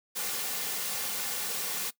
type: noise with comb filter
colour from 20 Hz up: white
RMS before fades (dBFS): -33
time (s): 0.15-1.91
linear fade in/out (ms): 20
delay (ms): 3.1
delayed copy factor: -0.55
effects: noise-tail reverb RT60 0.1 s tail -19 dB re dry + high-pass 200 Hz 12 dB/octave